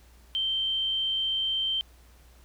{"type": "tone", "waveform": "sine", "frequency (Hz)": 3126, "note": "G7", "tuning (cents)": -6, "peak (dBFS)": -25, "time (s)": [0.35, 1.81], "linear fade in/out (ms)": 0, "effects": ["added 60 Hz sine -53 dBFS peak until 2.44 s", "pink hiss -60 dBFS RMS until 2.44 s"]}